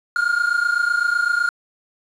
triangle tone pair together, 1405.1 / 1433 Hz, F6 / F6, +10 / +44 cents, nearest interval unison, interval 34 cents, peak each -17 / -19 dBFS, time 0.16-1.49 s, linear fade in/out 2 ms, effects resampled to 24000 Hz + 7-bit

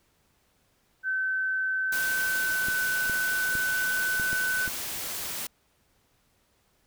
sine tone with pitch glide, 1533 to 1506.7 Hz, G6 to F#6, -39 to +31 cents, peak -25 dBFS, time 1.03-4.7 s, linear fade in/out 50 ms, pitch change -30 cents, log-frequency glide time 2.15-2.8 s
white noise, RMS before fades -34 dBFS, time 1.92-5.47 s, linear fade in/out 5 ms
clicks, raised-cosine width 3 ms, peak -25 dBFS, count 6, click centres 2.685 / 3.097 / 3.553 / 4.198 / 4.33 / 4.678 s
effects pink hiss -68 dBFS RMS until 6.86 s

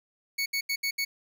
25% pulse tone bursts at uneven times, 2222 Hz, C#7, 4 cents sharp, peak -23 dBFS, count 5, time 0.38-0.46 / 0.53-0.61 / 0.69-0.76 / 0.83-0.91 / 0.98-1.05 s, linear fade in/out 10 ms, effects none

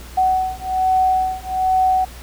sine beating tone pair, 749 / 750.2 Hz, F#5 / F#5, +21 / +24 cents, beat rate 1.2 Hz, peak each -18 / -18 dBFS, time 0.17-2.05 s, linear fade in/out 10 ms, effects added 60 Hz sine -35 dBFS peak until 2.22 s + pink hiss -40 dBFS RMS until 2.22 s

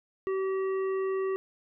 harmonic tone with a mistuned harmonic, 382.9 Hz, G4, 41 cents flat, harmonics 1 / 3 / 5 / 7, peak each -27 / -39 / -45 / -54 dBFS, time 0.27-1.36 s, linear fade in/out 0 ms, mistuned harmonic 7, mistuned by +25 cents, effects none

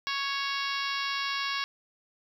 harmonic tone, 554.4 Hz, C#5, in tune, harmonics 2 / 3 / 4 / 5 / 6 / 7 / 8 / 9 / 10, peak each -34 / -36 / -37 / -38 / -39 / -39 / -40 / -41 / -41 dBFS, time 0.07-1.64 s, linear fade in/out 0 ms, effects 10-bit

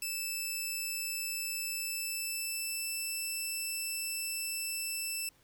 10% pulse tone with pitch glide, 2637 to 2654 Hz, E7 to E7, 0 to +11 cents, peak -26 dBFS, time 0.02-5.29 s, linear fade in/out 2 ms, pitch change +11 cents, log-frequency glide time 1.7-3.29 s, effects pink hiss -66 dBFS RMS until 5.43 s

